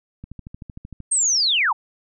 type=click train; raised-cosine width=5 ms; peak=-23 dBFS; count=11; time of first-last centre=0.24-1.003 s; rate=13.1 Hz
type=linear sweep; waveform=sine; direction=down; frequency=8650 to 785 Hz; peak=-16 dBFS; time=1.11-1.73 s; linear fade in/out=10 ms
effects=none